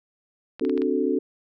clicks, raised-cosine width 0.3 ms, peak -22 dBFS, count 5, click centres 0.596 / 0.65 / 0.696 / 0.777 / 0.819 s
sine chord, D dominant seventh, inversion third, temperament equal, 261.6 / 293.7 / 370 / 440 Hz, C4 / D4 / F#4 / A4, 0 / 0 / 0 / 0 cents, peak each -26 dBFS, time 0.61-1.19 s, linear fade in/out 5 ms
effects none

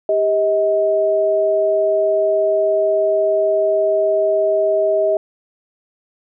sine tone pair together, 397.5 / 634 Hz, G4 / D#5, +24 / +32 cents, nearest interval minor sixth, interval 808 cents, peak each -19 / -14 dBFS, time 0.09-5.17 s, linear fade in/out 2 ms, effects none

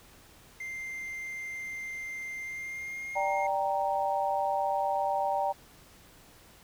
triangle tone with pitch glide, 2093 to 2133 Hz, C7 to C7, 0 to +33 cents, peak -34 dBFS, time 0.6-3.47 s, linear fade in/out 5 ms, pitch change +33 cents, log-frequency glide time 2.41-3.13 s
sine chord, G minor, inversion second, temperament equal, 587.3 / 784 / 932.3 Hz, D5 / G5 / Bb5, 0 / 0 / 0 cents, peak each -32 / -29 / -32 dBFS, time 3.15-5.53 s, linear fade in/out 20 ms
effects pink hiss -56 dBFS RMS until 6.63 s

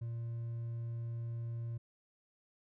triangle tone with hard clipping, 116.54 Hz, A#2, in tune, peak -38 dBFS, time 0.01-1.78 s, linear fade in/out 10 ms, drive 5 dB, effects none

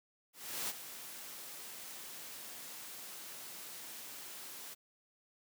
white noise with ADSR envelope, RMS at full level -37 dBFS, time 0.33-4.75 s, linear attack 360 ms, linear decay 31 ms, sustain -11 dB, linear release 21 ms, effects high-pass 150 Hz 12 dB/octave

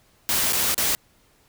white noise with dropouts, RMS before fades -22 dBFS, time 0.29-0.95 s, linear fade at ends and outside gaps 0 ms, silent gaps 0.524-0.531 / 0.744-0.779 s, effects pink hiss -60 dBFS RMS until 1.48 s

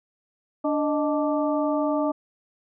harmonic tone with a mistuned harmonic, 292.7 Hz, D4, 6 cents flat, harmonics 1 / 2 / 3 / 4, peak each -24 / -25 / -31 / -32 dBFS, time 0.64-2.12 s, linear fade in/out 10 ms, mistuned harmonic 2, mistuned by +92 cents, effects none

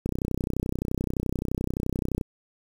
click train, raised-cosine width 3 ms, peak -14 dBFS, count 69, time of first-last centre 0.06-2.212 s, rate 31.6 Hz, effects 7-bit

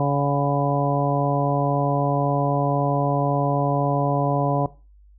harmonic tone with a mistuned harmonic, 141.9 Hz, C#3, 41 cents sharp, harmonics 1 / 2 / 3 / 4 / 5 / 6 / 7, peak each -21 / -26 / -29 / -26 / -26 / -33 / -29 dBFS, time 0-4.66 s, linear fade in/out 2 ms, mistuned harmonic 6, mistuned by -67 cents, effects noise-tail reverb RT60 0.3 s tail -18 dB re dry + added 50 Hz sine -48 dBFS peak until 5.18 s

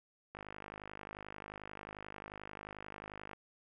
click train, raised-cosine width 0.5 ms, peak -30 dBFS, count 154, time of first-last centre 0.35-3.332 s, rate 51.3 Hz, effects none

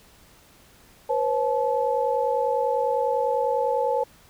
sine tone cluster, 487 / 537 / 865 Hz, B4 / C5 / A5, -24 / +45 / -30 cents, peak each -25 dBFS, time 1.09-4.04 s, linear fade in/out 10 ms, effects pink hiss -54 dBFS RMS until 4.29 s

